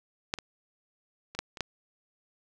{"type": "clicks", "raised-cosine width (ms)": 0.2, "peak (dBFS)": [-11, -21, -24, -12, -25, -12], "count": 6, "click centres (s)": [0.339, 0.387, 1.35, 1.39, 1.572, 1.607], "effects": []}